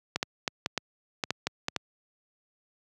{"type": "clicks", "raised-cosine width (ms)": 0.2, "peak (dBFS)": -10, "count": 10, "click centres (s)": [0.16, 0.229, 0.478, 0.661, 0.777, 1.238, 1.306, 1.47, 1.684, 1.763], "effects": ["high-pass 100 Hz 12 dB/octave"]}